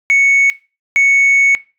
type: tone bursts at uneven times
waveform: sine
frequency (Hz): 2217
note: C#7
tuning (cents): 0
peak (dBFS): -5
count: 2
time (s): 0.1-0.5 / 0.96-1.55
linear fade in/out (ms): 0
effects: noise-tail reverb RT60 0.3 s tail -21 dB re dry + tanh soft clip ceiling -6 dBFS